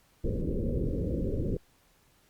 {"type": "low-pass noise", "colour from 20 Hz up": "pink", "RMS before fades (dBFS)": -30, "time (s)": [0.24, 1.57], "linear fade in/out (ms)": 5, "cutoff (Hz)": 540, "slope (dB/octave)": 96, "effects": ["pink hiss -65 dBFS RMS until 2.29 s", "Opus 48 kbps"]}